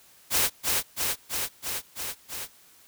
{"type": "noise with echo", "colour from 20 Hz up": "white", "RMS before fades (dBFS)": -23, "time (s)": [0.3, 0.5], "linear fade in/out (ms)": 50, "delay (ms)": 330, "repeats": 6, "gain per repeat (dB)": -2, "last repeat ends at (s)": 2.48, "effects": ["white hiss -56 dBFS RMS until 2.87 s"]}